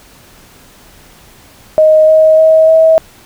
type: tone with pitch steps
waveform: sine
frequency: 624 / 630.5 / 637.1 / 643.8 Hz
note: D#5 / D#5 / D#5 / E5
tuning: +5 / +23 / +41 / -41 cents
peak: -3 dBFS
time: 1.78-2.98 s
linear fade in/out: 0 ms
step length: 300 ms
effects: pink hiss -41 dBFS RMS until 3.25 s